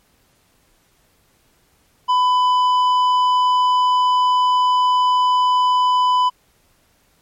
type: tone with tanh clipping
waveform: sine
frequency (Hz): 1000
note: B5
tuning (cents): +21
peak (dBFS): -14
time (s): 2.08-6.3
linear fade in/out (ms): 20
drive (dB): 8
effects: pink hiss -59 dBFS RMS until 7.21 s + MP3 64 kbps